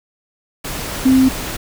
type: tone in noise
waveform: sine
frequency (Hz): 261.6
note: C4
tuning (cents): 0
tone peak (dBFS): -8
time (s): 1.05-1.29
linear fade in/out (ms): 10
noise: pink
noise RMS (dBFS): -25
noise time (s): 0.64-1.57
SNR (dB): +14
effects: none